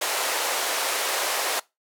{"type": "band-pass noise", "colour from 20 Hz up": "pink", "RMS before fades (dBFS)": -26, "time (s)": [0.01, 1.6], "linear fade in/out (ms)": 10, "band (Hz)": [480, 14000], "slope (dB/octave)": 24, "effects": ["noise-tail reverb RT60 0.2 s tail -21 dB re dry"]}